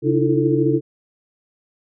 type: tone cluster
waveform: sine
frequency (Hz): 135.8 / 301.7 / 326.6 / 340.2 / 442.5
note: C#3 / D4 / E4 / F4 / A4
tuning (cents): -35 / +47 / -16 / -45 / +10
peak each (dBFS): -21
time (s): 0.02-0.81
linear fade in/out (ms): 50
effects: none